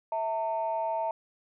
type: tone pair together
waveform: sine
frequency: 652 / 900 Hz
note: E5 / A5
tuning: -19 / +39 cents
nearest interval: tritone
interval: 558 cents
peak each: -30 / -29 dBFS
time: 0.12-1.11 s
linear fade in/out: 2 ms
effects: tanh soft clip ceiling -21 dBFS